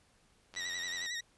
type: click train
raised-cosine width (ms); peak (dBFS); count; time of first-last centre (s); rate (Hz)
0.2; -31; 47; 0.54-1.061; 88.3
type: tone with vibrato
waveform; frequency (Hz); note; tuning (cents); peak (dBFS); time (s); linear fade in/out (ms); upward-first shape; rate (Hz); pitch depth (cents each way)
20% pulse; 1909; A#6; +41; -31; 0.56-1.21; 10; sine; 11; 61
effects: pink hiss -68 dBFS RMS until 1.37 s + resampled to 24000 Hz